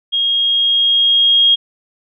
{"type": "tone with level ramp", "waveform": "sine", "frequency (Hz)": 3260, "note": "G#7", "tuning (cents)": -33, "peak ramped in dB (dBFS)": [-13, -7], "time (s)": [0.12, 1.56], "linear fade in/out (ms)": 20, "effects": []}